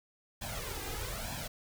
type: noise with flanger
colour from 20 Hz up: pink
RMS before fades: -39 dBFS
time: 0.41-1.48 s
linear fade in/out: 10 ms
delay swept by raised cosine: 1.2 to 2.5 ms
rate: 1.1 Hz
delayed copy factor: +0.75
effects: none